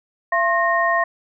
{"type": "tone cluster", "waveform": "sine", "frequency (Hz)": [678, 1068, 1851], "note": ["E5", "C6", "A#6"], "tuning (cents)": [49, 35, -13], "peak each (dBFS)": -20, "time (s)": [0.32, 1.04], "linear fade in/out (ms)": 5, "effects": []}